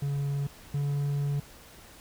triangle tone pair in turn, 141.1 / 142.82 Hz, C#3 / D3, +31 / -48 cents, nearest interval unison, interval 21 cents, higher second, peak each -25 / -24 dBFS, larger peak second, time 0.02-0.47 / 0.74-1.4 s, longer second, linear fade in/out 5 ms, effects added 60 Hz sine -59 dBFS peak until 2 s + pink hiss -51 dBFS RMS until 2 s

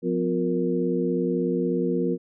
sine tone cluster, 178.6 / 255.2 / 354.5 / 465.6 Hz, F3 / C4 / F4 / A#4, +39 / -43 / +26 / -2 cents, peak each -27 dBFS, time 0.02-2.18 s, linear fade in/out 50 ms, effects none

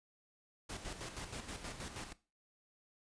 pink noise with tremolo, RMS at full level -44 dBFS, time 0.69-2.13 s, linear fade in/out 10 ms, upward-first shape square, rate 6.3 Hz, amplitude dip 55%, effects noise-tail reverb RT60 0.3 s tail -17 dB re dry + resampled to 22050 Hz

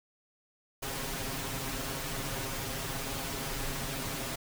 pink noise with comb filter, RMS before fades -36 dBFS, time 0.82-4.36 s, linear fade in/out 10 ms, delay 7.4 ms, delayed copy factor +0.9, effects none

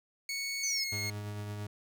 20% pulse tone with pitch glide, 2217 to 2159 Hz, C#7 to C#7, 0 to -46 cents, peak -29 dBFS, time 0.29-1.1 s, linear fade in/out 2 ms, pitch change -46 cents, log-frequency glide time 0.69-0.9 s
sine linear sweep, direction down, 6330 to 5030 Hz, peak -31 dBFS, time 0.63-0.84 s, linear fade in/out 5 ms
40% pulse tone with tremolo, 103.83 Hz, G#2, in tune, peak -35 dBFS, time 0.92-1.67 s, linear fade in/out 5 ms, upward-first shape triangle, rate 8.9 Hz, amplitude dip 30%
effects none

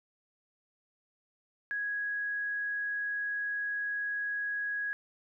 sine tone, 1661.2 Hz, G#6, in tune, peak -31 dBFS, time 1.71-4.93 s, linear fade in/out 0 ms, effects none

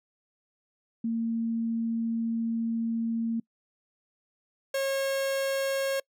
sine / 45% pulse tone pair in turn, 228.6 / 543.7 Hz, A#3 / C#5, -34 / -34 cents, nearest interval octave + minor third, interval 1500 cents, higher second, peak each -26 dBFS, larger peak neither, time 1.04-3.4 / 4.74-6 s, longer first, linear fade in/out 5 ms, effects noise-tail reverb RT60 0.1 s tail -26 dB re dry

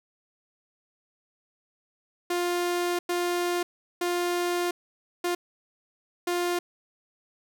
sawtooth tone bursts at uneven times, 351.6 Hz, F4, 12 cents sharp, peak -21 dBFS, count 5, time 2.3-2.99 / 3.09-3.63 / 4.01-4.71 / 5.24-5.35 / 6.27-6.59 s, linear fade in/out 5 ms, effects none

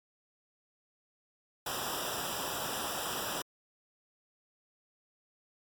pink noise with comb filter, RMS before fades -36 dBFS, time 1.66-3.42 s, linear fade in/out 5 ms, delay 0.46 ms, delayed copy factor -1, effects MP3 96 kbps

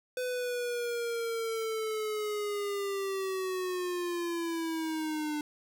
square linear sweep, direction down, 504 to 298.2 Hz, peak -32 dBFS, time 0.17-5.41 s, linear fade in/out 2 ms, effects none

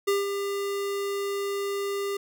square tone with ADSR envelope, 400 Hz, G4, 35 cents sharp, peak -21 dBFS, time 0.07-2.17 s, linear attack 13 ms, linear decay 170 ms, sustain -7 dB, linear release 5 ms, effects none

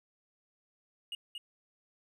triangle tone with echo, 2868 Hz, F7, 45 cents sharp, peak -35 dBFS, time 1.12-1.15 s, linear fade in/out 2 ms, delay 230 ms, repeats 1, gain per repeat -3 dB, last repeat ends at 1.38 s, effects none

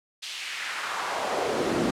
brown noise with high-pass filter sweep, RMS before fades -29 dBFS, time 0.22-1.91 s, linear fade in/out 10 ms, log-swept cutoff 3600 to 240 Hz, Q 1.8, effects low-pass 9000 Hz 12 dB/octave

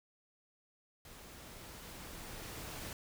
pink noise with level ramp, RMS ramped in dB -54 to -44 dBFS, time 1.05-2.93 s, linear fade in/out 2 ms, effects none

